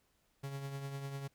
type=tone with tremolo; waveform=45% pulse; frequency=138.4 Hz; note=C#3; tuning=2 cents flat; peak=-38 dBFS; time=0.43-1.28 s; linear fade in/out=10 ms; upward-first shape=triangle; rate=10 Hz; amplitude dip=50%; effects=pink hiss -75 dBFS RMS until 1.34 s